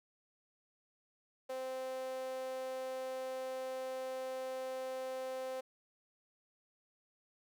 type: tone with high-pass filter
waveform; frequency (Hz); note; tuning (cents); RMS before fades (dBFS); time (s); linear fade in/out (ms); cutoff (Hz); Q
sawtooth; 260; C4; -11; -41; 1.49-5.61; 10; 570; 8.9
effects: none